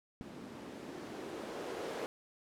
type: noise with low-pass filter sweep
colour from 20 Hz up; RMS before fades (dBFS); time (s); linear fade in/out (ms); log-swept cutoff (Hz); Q
violet; -44; 0.21-2.06; 0; 230 to 470; 1.8
effects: none